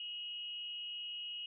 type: tone with amplitude modulation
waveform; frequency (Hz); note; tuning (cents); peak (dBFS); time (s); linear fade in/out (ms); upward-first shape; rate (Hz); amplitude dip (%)
sine; 2891; F#7; -41; -38; 0-1.46; 2; sine; 277; 55
effects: none

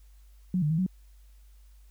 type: tone with pitch steps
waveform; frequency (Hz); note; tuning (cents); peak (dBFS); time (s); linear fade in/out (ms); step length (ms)
sine; 182.6 / 149.8 / 160.1 / 185.8; F#3 / D3 / D#3 / F#3; -23 / +35 / +50 / +7; -23; 0.54-0.864; 2; 81
effects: added 50 Hz sine -51 dBFS peak until 1.9 s + white hiss -68 dBFS RMS until 1.9 s

